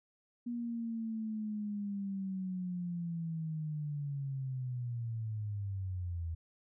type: linear sweep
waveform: sine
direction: down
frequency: 240.6 to 80.9 Hz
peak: -35 dBFS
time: 0.46-6.35 s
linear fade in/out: 10 ms
effects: none